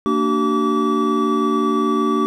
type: tone cluster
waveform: triangle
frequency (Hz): 228.8 / 294.2 / 381 / 1152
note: A#3 / D4 / G4 / D6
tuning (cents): -32 / +3 / -49 / -34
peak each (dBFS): -19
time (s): 0.06-2.26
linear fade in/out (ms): 0
effects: none